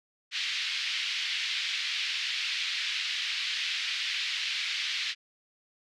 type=band-pass noise; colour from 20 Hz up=pink; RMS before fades=-32 dBFS; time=0.31-5.15 s; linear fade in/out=50 ms; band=2200 to 4400 Hz; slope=24 dB/octave; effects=none